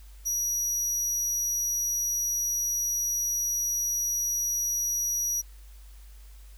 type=tone; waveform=40% pulse; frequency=5800 Hz; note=F#8; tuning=35 cents flat; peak=-25 dBFS; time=0.25-5.42 s; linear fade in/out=20 ms; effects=added 50 Hz sine -45 dBFS peak until 6.57 s + white hiss -59 dBFS RMS until 6.57 s